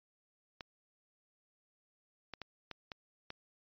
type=clicks; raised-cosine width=0.2 ms; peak=-25 dBFS; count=6; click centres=0.608 / 2.337 / 2.417 / 2.713 / 2.918 / 3.304 s; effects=resampled to 11025 Hz